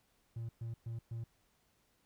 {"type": "tone bursts", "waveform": "triangle", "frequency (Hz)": 115.1, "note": "A#2", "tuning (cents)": -22, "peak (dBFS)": -36, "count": 4, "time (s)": [0.36, 1.24], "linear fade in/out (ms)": 5, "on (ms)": 130, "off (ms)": 120, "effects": ["tanh soft clip ceiling -32 dBFS", "pink hiss -74 dBFS RMS until 2.05 s"]}